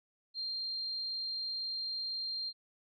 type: tone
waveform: sine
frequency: 4186 Hz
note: C8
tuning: in tune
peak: -35 dBFS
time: 0.34-2.53 s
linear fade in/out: 50 ms
effects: none